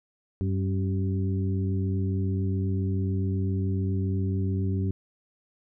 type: harmonic tone with a mistuned harmonic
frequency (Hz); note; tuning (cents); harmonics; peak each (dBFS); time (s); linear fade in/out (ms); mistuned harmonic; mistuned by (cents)
95.9; G2; -37; 1 / 2 / 3 / 4; -25 / -31 / -35 / -37; 0.41-4.91; 0; 3; -53
effects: none